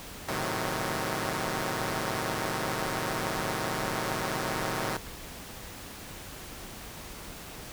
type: chord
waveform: 5% pulse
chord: A diminished seventh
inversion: none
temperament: equal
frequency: 110 / 130.81 / 155.56 / 185 Hz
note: A2 / C3 / Eb3 / Gb3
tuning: 0 / 0 / 0 / 0 cents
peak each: -24 dBFS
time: 0.28-4.97 s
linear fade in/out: 5 ms
effects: pink hiss -43 dBFS RMS until 7.72 s